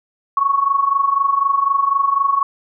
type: tone with amplitude modulation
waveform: sine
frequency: 1108.7 Hz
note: C#6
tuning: in tune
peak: -10 dBFS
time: 0.37-2.43 s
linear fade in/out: 2 ms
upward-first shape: sine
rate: 24 Hz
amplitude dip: 75%
effects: none